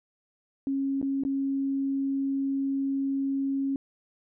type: tone with dropouts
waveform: sine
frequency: 273.2 Hz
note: C#4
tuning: 25 cents flat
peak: -25 dBFS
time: 0.67-3.76 s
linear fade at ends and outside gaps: 1 ms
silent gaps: 1.015-1.027 / 1.236-1.25 s
effects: none